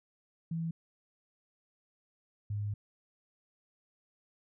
sine tone pair in turn, 164.81 / 103.4 Hz, E3 / G#2, 0 / -7 cents, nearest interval minor sixth, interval 807 cents, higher first, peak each -32 / -32 dBFS, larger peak neither, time 0.51-0.71 / 2.5-2.74 s, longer second, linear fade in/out 5 ms, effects none

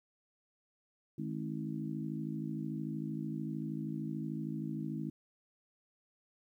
harmonic tone with a mistuned harmonic, 53.2 Hz, G#1, 42 cents sharp, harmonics 3 / 4 / 5 / 6, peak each -40 / -41 / -42 / -43 dBFS, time 1.18-5.1 s, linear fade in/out 5 ms, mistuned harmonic 3, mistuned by -60 cents, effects 12-bit

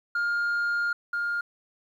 sine tone pair in turn, 1411 / 1411 Hz, F6 / F6, +17 / +17 cents, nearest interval unison, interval 0 cents, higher neither, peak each -21 / -24 dBFS, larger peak first, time 0.15-0.93 / 1.13-1.41 s, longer first, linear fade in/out 5 ms, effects tanh soft clip ceiling -23 dBFS + 10-bit

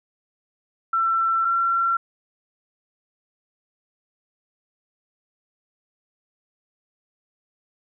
sine tone pair in turn, 1343 / 1361 Hz, E6 / F6, +32 / -45 cents, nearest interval unison, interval 23 cents, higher second, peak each -18 dBFS, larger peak neither, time 0.93-1.45 / 1.45-1.97 s, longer neither, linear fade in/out 5 ms, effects none

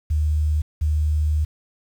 sine tone pair in turn, 76.3 / 76.3 Hz, D#2 / D#2, -33 / -33 cents, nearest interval unison, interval 0 cents, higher neither, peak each -17 dBFS, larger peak neither, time 0.1-0.62 / 0.81-1.45 s, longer second, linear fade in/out 10 ms, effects 8-bit

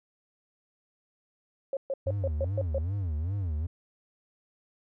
sine tone bursts, 543 Hz, C#5, 36 cents flat, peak -27 dBFS, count 7, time 1.73-2.783 s, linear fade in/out 2 ms, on 39 ms, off 130 ms
triangle tone with vibrato, 87.31 Hz, F2, in tune, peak -26 dBFS, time 2.06-3.67 s, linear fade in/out 10 ms, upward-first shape sine, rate 2.5 Hz, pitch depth 270 cents each way
effects none

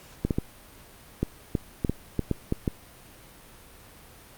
clicks, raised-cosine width 3 ms, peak -11 dBFS, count 11, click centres 0.25 / 0.308 / 0.385 / 1.23 / 1.552 / 1.848 / 1.896 / 2.193 / 2.313 / 2.524 / 2.678 s, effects pink hiss -50 dBFS RMS until 4.37 s + Opus 48 kbps

